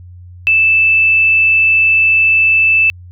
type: tone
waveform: sine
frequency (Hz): 2637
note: E7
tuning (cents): 0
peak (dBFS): -7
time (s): 0.47-2.9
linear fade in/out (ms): 0
effects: added 89 Hz sine -32 dBFS peak until 3.11 s

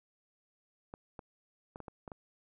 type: clicks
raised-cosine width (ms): 1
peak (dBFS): -30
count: 7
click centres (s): 0.939 / 1.192 / 1.759 / 1.803 / 1.882 / 2.078 / 2.118
effects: none

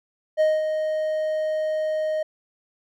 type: tone with ADSR envelope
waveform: triangle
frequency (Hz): 622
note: D#5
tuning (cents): -1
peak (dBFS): -13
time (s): 0.37-2.23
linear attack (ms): 35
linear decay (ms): 210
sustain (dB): -7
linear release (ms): 6
effects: none

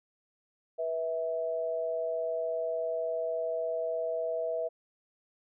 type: tone pair together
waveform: sine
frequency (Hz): 488.1 / 651.5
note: B4 / E5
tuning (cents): -20 / -20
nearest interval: perfect fourth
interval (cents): 500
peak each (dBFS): -34 / -31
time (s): 0.78-4.69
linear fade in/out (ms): 20
effects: none

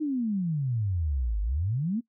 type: exponential two-way sweep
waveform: sine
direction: down then up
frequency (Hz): 316.2 to 49 to 247.4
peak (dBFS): -25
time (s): 0-2.01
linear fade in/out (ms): 20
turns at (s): 1.41
effects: noise-tail reverb RT60 0.1 s tail -21 dB re dry

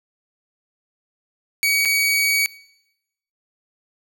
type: tone with dropouts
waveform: sawtooth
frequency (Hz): 2259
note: C#7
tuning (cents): +32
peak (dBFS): -13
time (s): 1.63-2.46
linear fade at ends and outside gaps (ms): 0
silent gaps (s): 1.85-1.856
effects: noise-tail reverb RT60 0.9 s tail -23 dB re dry

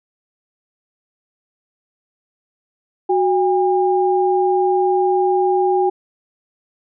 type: tone pair together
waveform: sine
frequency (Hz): 370 / 806.5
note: F#4 / G5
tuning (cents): 0 / +49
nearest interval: octave + minor second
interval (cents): 1349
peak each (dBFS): -15 / -17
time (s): 3.09-5.9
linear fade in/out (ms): 10
effects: none

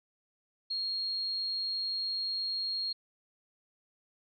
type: tone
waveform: sine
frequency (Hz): 4263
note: C8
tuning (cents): +32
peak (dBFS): -31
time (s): 0.7-2.93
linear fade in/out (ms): 10
effects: none

